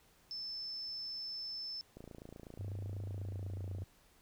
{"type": "tone", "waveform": "sine", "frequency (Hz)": 5274, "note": "E8", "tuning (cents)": 0, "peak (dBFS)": -40, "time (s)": [0.31, 1.81], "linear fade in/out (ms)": 0}
{"type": "click train", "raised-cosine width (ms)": 2, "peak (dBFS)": -36, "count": 53, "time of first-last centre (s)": [1.97, 3.821], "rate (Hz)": 28.1}
{"type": "tone with pitch glide", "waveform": "sine", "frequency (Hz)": [98.3, 94.51], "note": ["G2", "F#2"], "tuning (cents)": [5, 37], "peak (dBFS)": -39, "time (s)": [2.59, 3.84], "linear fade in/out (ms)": 5, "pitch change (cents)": -68, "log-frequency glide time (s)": [3.03, 3.68]}
{"effects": ["pink hiss -67 dBFS RMS until 4.21 s"]}